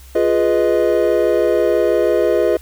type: chord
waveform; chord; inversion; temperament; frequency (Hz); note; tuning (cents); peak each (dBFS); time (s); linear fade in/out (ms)
triangle; F half-diminished seventh; none; equal with one note detuned; 349.2 / 415.3 / 493.9 / 625.9; F4 / Ab4 / Cb5 / Eb5; 0 / 0 / 0 / +10; -16; 0.15-2.57; 5
effects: added 65 Hz sine -38 dBFS peak until 2.61 s + white hiss -46 dBFS RMS until 2.61 s